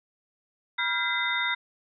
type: tone cluster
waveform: sine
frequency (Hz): 968 / 1390 / 1590 / 2036 / 3668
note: B5 / F6 / G6 / C7 / A#7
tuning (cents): -35 / -9 / +24 / -48 / -29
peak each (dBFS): -33 / -32 / -34 / -28 / -31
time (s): 0.78-1.55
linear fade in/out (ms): 10
effects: none